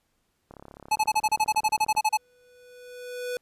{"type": "click train", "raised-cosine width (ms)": 1, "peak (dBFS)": -30, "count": 52, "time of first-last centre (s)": [0.51, 1.98], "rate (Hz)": 34.7}
{"type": "tone bursts", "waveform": "square", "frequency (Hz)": 860, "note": "A5", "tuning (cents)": -40, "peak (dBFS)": -20, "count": 16, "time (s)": [0.91, 2.173], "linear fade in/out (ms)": 10, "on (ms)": 48, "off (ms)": 33}
{"type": "tone with exponential growth", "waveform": "square", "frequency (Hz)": 493.9, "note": "B4", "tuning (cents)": 0, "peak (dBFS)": -28, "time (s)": [2.08, 3.37], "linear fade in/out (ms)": 1, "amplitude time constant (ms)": 280}
{"effects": ["pink hiss -73 dBFS RMS until 3.41 s", "resampled to 32000 Hz"]}